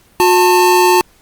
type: tone pair together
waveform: square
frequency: 361.7 / 888.6 Hz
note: F#4 / A5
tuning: -39 / +17 cents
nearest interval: octave + major third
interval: 1556 cents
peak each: -11 dBFS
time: 0.2-1.01 s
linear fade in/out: 0 ms
effects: pink hiss -50 dBFS RMS until 1.21 s + Opus 48 kbps